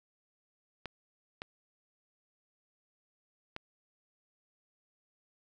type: clicks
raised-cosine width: 0.3 ms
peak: -23 dBFS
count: 3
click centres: 0.857 / 1.419 / 3.564 s
effects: none